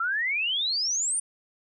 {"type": "exponential sweep", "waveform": "sine", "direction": "up", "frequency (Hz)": [1316, 9397], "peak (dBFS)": -24, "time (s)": [0, 1.2], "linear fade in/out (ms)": 5, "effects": []}